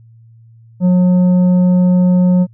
triangle tone with tanh clipping, 180.7 Hz, F#3, 41 cents flat, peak -9 dBFS, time 0.8-2.47 s, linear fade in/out 50 ms, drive 11 dB, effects added 114 Hz sine -40 dBFS peak until 2.53 s

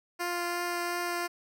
10% pulse tone with vibrato, 349.2 Hz, F4, in tune, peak -22 dBFS, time 0.19-1.28 s, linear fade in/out 20 ms, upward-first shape triangle, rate 2.8 Hz, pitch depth 9 cents each way, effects none

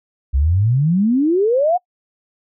sine exponential sweep, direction up, 62.9 to 746 Hz, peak -12 dBFS, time 0.33-1.78 s, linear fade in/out 20 ms, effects noise-tail reverb RT60 0.1 s tail -26 dB re dry

